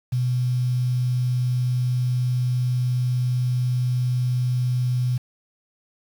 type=tone with quantisation; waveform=sine; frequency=124.9 Hz; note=B2; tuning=20 cents sharp; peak=-19 dBFS; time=0.12-5.18 s; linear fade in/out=10 ms; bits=7; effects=none